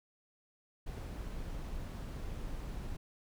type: noise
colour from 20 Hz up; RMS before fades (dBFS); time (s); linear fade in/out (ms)
brown; -41; 0.86-2.97; 10
effects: none